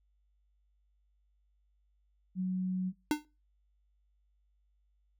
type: tone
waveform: sine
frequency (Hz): 185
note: F#3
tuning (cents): 0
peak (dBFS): -30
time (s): 2.35-2.93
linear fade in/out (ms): 50
type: tone with exponential decay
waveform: square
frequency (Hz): 300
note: D4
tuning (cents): +37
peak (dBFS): -24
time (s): 3.11-3.25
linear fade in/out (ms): 1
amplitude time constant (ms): 29
effects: noise-tail reverb RT60 0.3 s tail -24 dB re dry + added 50 Hz sine -69 dBFS peak until 5.19 s